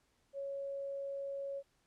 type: tone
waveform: sine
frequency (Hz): 554.4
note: C#5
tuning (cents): 0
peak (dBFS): -38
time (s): 0.33-1.63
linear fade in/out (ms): 50
effects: pink hiss -75 dBFS RMS until 1.86 s + low-pass 10000 Hz 12 dB/octave